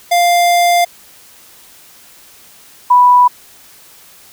square / sine tone pair in turn, 698.5 / 986.1 Hz, F5 / B5, 0 / -3 cents, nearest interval tritone, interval 597 cents, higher second, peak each -9 / -4 dBFS, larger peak second, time 0.11-0.85 / 2.9-3.28 s, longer first, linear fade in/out 10 ms, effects white hiss -42 dBFS RMS until 4.32 s

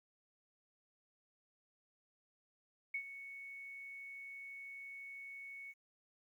sine tone with ADSR envelope, 2217 Hz, C#7, in tune, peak -35 dBFS, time 2.94-5.74 s, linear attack 6 ms, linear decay 77 ms, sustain -12 dB, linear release 39 ms, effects 12-bit

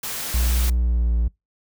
white noise, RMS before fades -29 dBFS, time 0.03-0.7 s, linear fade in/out 5 ms
triangle tone with pitch glide, 60.4 to 57.67 Hz, B1 to A#1, -38 to -18 cents, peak -15 dBFS, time 0.34-1.28 s, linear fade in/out 5 ms, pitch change -80 cents, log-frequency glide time 0.75-1.16 s
effects noise-tail reverb RT60 0.2 s tail -25 dB re dry

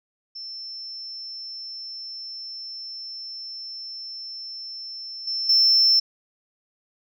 sine tone with level steps, 5340 Hz, E8, 22 cents sharp, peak -33 / -24 / -13 dBFS, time 0.35-6 s, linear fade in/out 10 ms, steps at 5.27 / 5.49 s, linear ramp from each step 5 ms, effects tanh soft clip ceiling -10 dBFS

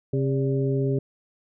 harmonic tone with a mistuned harmonic, 134.8 Hz, C#3, 48 cents flat, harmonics 1 / 2 / 3 / 4, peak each -23 / -29 / -26 / -36 dBFS, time 0.13-0.99 s, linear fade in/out 5 ms, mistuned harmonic 4, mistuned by +120 cents, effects none

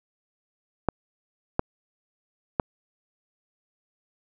clicks, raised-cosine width 1 ms, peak -7 dBFS, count 3, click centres 0.887 / 1.594 / 2.598 s, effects none

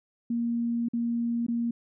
sine tone with dropouts, 234.8 Hz, A#3, 13 cents sharp, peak -25 dBFS, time 0.3-1.71 s, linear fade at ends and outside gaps 5 ms, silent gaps 0.886-0.934 / 1.466-1.483 s, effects none

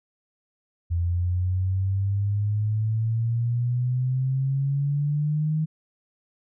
sine exponential sweep, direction up, 84.8 to 157.5 Hz, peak -21 dBFS, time 0.9-5.66 s, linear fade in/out 20 ms, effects none

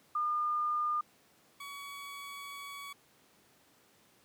sine / 20% pulse tone pair in turn, 1211 / 1128.3 Hz, D#6 / C#6, -47 / +30 cents, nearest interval minor second, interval 123 cents, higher first, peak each -29 / -38 dBFS, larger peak first, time 0.15-1.01 / 1.6-2.93 s, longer second, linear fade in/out 5 ms, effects pink hiss -65 dBFS RMS until 4.24 s + high-pass 150 Hz 12 dB/octave

